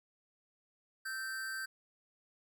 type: tone with amplitude modulation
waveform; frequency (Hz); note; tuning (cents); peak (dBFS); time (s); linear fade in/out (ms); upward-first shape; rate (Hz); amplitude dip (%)
square; 1559; G6; -10; -36; 1.05-1.66; 10; sine; 245; 55
effects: none